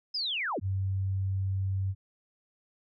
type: linear sweep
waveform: sine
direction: down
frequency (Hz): 5210 to 118.8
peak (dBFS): -29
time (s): 0.14-0.6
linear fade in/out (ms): 10
type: tone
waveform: sine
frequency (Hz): 96.1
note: G2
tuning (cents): -34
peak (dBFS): -27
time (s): 0.61-1.95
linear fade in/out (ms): 50
effects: none